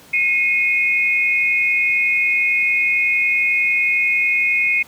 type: tone pair together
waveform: sine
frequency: 2158 / 2489 Hz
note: C#7 / D#7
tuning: -47 / 0 cents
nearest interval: major second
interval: 247 cents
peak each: -17 dBFS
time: 0.13-4.83 s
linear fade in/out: 10 ms
effects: pink hiss -45 dBFS RMS until 4.87 s + high-pass 100 Hz 12 dB/octave